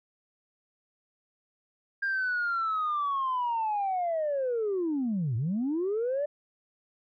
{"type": "linear two-way sweep", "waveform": "sine", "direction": "down then up", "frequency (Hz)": [1611, 106, 597], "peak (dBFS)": -25, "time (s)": [2.02, 6.26], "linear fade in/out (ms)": 10, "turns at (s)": 5.36, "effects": ["tanh soft clip ceiling -23 dBFS"]}